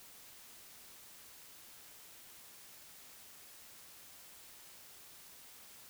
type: silence
effects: white hiss -56 dBFS RMS until 5.89 s